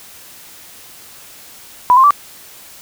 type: tone with pitch steps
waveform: sine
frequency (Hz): 990 / 1055 / 1160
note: B5 / C6 / D6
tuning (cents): +4 / +14 / -22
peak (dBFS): -5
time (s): 1.9-2.107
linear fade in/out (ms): 0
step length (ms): 69
effects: white hiss -39 dBFS RMS until 2.81 s